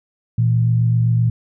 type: tone pair together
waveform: sine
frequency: 117.08 / 164.81 Hz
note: A#2 / E3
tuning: +8 / 0 cents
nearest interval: tritone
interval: 592 cents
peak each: -13 / -22 dBFS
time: 0.38-1.3 s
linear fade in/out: 5 ms
effects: none